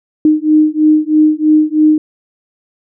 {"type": "beating tone pair", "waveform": "sine", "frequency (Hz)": [306, 309.1], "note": ["D#4", "D#4"], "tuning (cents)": [-29, -11], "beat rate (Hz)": 3.1, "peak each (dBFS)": -10, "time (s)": [0.25, 1.98], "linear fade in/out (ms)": 2, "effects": []}